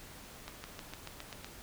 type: accelerating click train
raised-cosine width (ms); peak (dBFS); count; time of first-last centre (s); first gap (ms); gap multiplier
0.2; -25; 8; 0.48-1.445; 160; 0.95
effects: pink hiss -51 dBFS RMS until 1.62 s